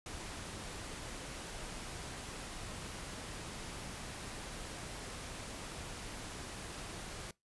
pink noise, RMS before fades -45 dBFS, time 0.06-7.31 s, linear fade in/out 2 ms, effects noise-tail reverb RT60 0.2 s tail -23 dB re dry + resampled to 24000 Hz

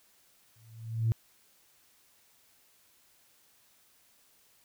sine tone with exponential growth, 113.3 Hz, A#2, 49 cents flat, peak -20 dBFS, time 0.56-1.12 s, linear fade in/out 0 ms, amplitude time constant 120 ms, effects tanh soft clip ceiling -20 dBFS + white hiss -65 dBFS RMS until 4.64 s

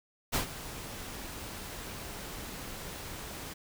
pink noise with ADSR envelope, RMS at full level -28 dBFS, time 0.32-3.54 s, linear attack 26 ms, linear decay 110 ms, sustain -14 dB, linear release 12 ms, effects none

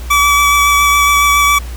25% pulse tone with vibrato, 1148 Hz, D6, 40 cents flat, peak -4 dBFS, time 0.1-1.59 s, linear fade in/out 10 ms, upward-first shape sine, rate 7.2 Hz, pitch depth 12 cents each way, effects added 60 Hz sine -22 dBFS peak until 1.76 s + pink hiss -35 dBFS RMS until 1.76 s

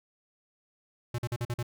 square tone bursts, 120 Hz, B2, 49 cents flat, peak -30 dBFS, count 6, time 1.14-1.629 s, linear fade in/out 5 ms, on 44 ms, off 45 ms, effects none

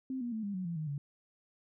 sine tone with pitch steps, 261.6 / 239.9 / 220 / 201.7 / 184.98 / 169.63 / 155.55 / 142.64 Hz, C4 / A#3 / A3 / G3 / F#3 / E3 / D#3 / C#3, 0 / +50 / 0 / +50 / 0 / +50 / 0 / +50 cents, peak -34 dBFS, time 0.1-0.98 s, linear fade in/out 2 ms, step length 110 ms, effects none

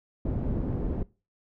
pink low-pass noise, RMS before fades -29 dBFS, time 0.25-1.03 s, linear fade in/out 5 ms, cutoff 330 Hz, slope 12 dB/octave, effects noise-tail reverb RT60 0.3 s tail -21 dB re dry

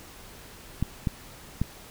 clicks, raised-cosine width 5 ms, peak -12 dBFS, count 3, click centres 0.826 / 1.072 / 1.616 s, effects pink hiss -47 dBFS RMS until 1.9 s

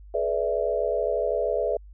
sine chord, E dominant seventh, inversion first, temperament equal with one note detuned, 426.2 / 493.9 / 587.3 / 659.3 Hz, G#4 / B4 / D5 / E5, +45 / 0 / 0 / 0 cents, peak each -28 dBFS, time 0.14-1.77 s, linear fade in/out 5 ms, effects added 50 Hz sine -43 dBFS peak until 1.93 s

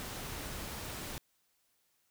pink noise, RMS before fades -42 dBFS, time 0-1.18 s, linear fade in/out 0 ms, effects white hiss -75 dBFS RMS until 2.1 s

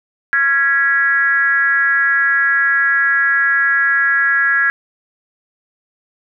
sine tone with frequency modulation, 1661.2 Hz, G#6, in tune, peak -11 dBFS, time 0.33-4.7 s, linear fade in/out 0 ms, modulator 287 Hz, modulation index 0.76, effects none

